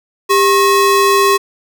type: ring-modulated tone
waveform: square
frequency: 740 Hz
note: F#5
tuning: in tune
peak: -6 dBFS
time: 0.29-1.38 s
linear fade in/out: 20 ms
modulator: 343 Hz
effects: none